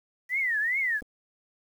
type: tone with vibrato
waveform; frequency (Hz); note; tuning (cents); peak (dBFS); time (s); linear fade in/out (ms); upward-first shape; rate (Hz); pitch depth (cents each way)
sine; 1921; B6; -48; -24; 0.29-1.01; 50; triangle; 2.5; 260
type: clicks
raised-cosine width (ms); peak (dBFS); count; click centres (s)
2; -32; 2; 1.02 / 1.024
effects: 9-bit

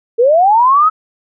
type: linear sweep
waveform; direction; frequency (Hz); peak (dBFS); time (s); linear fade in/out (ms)
sine; up; 444.3 to 1300; -6; 0.18-0.9; 20
effects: none

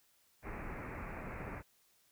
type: low-pass noise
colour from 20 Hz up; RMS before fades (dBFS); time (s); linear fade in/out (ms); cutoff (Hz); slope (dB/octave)
pink; -44; 0.42-1.63; 50; 2500; 96
effects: white hiss -71 dBFS RMS until 2.11 s

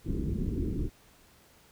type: low-pass noise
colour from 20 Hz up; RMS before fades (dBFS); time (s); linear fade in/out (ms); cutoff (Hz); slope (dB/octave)
pink; -31; 0.04-0.9; 50; 390; 48
effects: pink hiss -60 dBFS RMS until 1.71 s

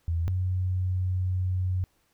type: tone pair in turn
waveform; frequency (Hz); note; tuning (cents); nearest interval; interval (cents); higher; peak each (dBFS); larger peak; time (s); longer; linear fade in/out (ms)
sine; 83.6 / 92.02; E2 / F#2; +25 / -9; major second; 166; second; -24; neither; 0.08-0.28 / 0.28-1.84; second; 0
effects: pink hiss -69 dBFS RMS until 2.13 s

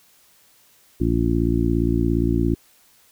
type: harmonic tone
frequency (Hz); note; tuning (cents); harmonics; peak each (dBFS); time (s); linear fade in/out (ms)
57.3; A#1; -29; 1 / 2 / 3 / 4 / 5 / 6; -23 / -24 / -27 / -26 / -23 / -24; 1-2.55; 10
effects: white hiss -56 dBFS RMS until 3.11 s

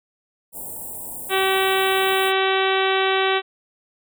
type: band-stop noise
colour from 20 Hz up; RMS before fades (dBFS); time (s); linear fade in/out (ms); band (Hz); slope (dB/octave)
white; -33; 0.52-2.33; 50; 960 to 7700; 96
type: harmonic tone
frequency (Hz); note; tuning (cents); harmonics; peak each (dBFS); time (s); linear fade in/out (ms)
383; G4; -40; 1 / 2 / 3 / 4 / 5 / 6 / 7 / 8 / 9 / 10; -21 / -24 / -26 / -27 / -28 / -29 / -29 / -30 / -31 / -31; 1.29-3.42; 50
effects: none

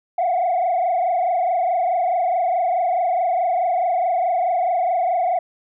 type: tone with frequency modulation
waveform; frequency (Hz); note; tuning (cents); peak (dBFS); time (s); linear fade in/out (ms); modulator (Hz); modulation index
sine; 710; F5; +28; -15; 0.18-5.39; 5; 24.7; 1.7
effects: tanh soft clip ceiling -14 dBFS

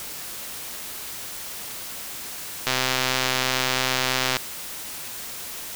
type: click train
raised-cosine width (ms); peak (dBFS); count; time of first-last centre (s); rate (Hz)
0.2; -4; 220; 2.67-4.368; 129
effects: white hiss -35 dBFS RMS until 5.75 s

